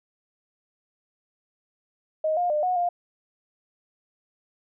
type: tone with pitch steps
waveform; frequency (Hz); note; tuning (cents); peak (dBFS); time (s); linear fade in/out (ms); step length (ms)
sine; 626 / 709 / 602 / 730 / 703; D#5 / F5 / D5 / F#5 / F5; +10 / +26 / +43 / -24 / +11; -21; 2.24-2.89; 5; 130
effects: none